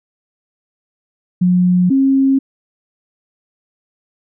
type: tone pair in turn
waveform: sine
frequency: 180 / 269.7 Hz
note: F#3 / C#4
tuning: -47 / -47 cents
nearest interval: perfect fifth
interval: 700 cents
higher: second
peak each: -9 dBFS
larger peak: neither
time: 1.41-1.9 / 1.9-2.39 s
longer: neither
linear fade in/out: 10 ms
effects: none